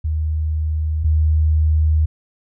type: tone pair in turn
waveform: sine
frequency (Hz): 77.78 / 77.78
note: D#2 / D#2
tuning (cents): 0 / 0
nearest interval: unison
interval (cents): 0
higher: neither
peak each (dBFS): -17 / -12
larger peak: second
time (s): 0.04-1.04 / 1.04-2.06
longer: second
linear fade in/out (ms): 10
effects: none

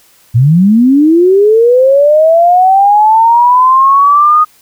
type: linear sweep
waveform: sine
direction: up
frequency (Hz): 110 to 1244.5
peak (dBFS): -3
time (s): 0.34-4.45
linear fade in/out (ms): 20
effects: white hiss -46 dBFS RMS until 4.61 s

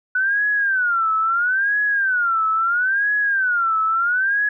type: tone with vibrato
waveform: sine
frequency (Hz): 1480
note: F#6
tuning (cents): 0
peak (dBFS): -16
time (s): 0.15-4.49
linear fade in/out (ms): 5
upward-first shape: sine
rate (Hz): 0.75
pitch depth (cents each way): 220
effects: none

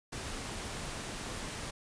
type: noise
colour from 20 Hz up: pink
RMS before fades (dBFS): -40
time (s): 0.12-1.71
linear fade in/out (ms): 10
effects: resampled to 22050 Hz

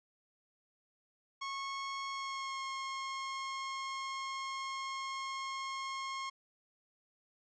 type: tone with pitch glide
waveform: sawtooth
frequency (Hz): 1095 to 1076.8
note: C#6 to C6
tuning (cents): -22 to +49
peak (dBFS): -34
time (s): 1.41-6.3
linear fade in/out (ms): 10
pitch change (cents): -29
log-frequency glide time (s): 2.11-2.63
effects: resampled to 16000 Hz

